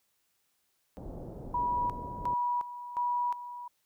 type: low-pass noise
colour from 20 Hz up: pink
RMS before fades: -42 dBFS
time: 0.97-2.34 s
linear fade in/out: 0 ms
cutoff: 690 Hz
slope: 24 dB/octave
type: tone with tremolo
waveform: sine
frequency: 972 Hz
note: B5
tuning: 28 cents flat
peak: -27 dBFS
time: 1.54-3.68 s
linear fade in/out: 5 ms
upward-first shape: square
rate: 1.4 Hz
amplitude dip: 75%
effects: white hiss -75 dBFS RMS until 3.85 s